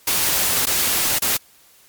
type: noise with dropouts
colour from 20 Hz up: white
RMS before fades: -19 dBFS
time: 0.07-1.37 s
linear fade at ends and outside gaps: 5 ms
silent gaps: 0.656-0.668 / 1.188-1.22 s
effects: white hiss -52 dBFS RMS until 1.88 s + MP3 96 kbps